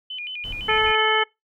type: tone with vibrato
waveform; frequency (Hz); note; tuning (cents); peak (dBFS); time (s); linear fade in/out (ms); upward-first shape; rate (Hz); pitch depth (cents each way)
sine; 2715; F7; -50; -29; 0.1-1.01; 5; square; 5.9; 190
type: noise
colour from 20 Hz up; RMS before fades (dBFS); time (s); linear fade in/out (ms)
brown; -37; 0.44-0.92; 10
type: harmonic tone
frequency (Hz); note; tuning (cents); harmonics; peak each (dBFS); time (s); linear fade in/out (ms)
435.2; A4; -19; 1 / 2 / 3 / 4 / 5 / 7; -24 / -24 / -24 / -24 / -24 / -24; 0.68-1.24; 10
effects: noise-tail reverb RT60 0.2 s tail -24 dB re dry